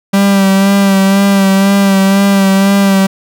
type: tone with vibrato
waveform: 45% pulse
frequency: 196 Hz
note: G3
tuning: in tune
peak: -6 dBFS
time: 0.13-3.07 s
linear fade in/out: 10 ms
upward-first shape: sine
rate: 2 Hz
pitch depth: 27 cents each way
effects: none